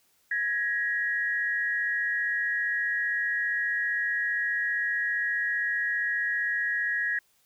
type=tone pair together; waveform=sine; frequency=1661.2 / 1896.4 Hz; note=G#6 / A#6; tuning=0 / +29 cents; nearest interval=major second; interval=229 cents; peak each=-28 dBFS; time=0.31-7.19 s; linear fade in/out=5 ms; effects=white hiss -67 dBFS RMS until 7.45 s